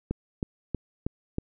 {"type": "click train", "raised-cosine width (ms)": 3, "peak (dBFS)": -15, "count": 5, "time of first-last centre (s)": [0.11, 1.384], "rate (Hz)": 3.14, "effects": []}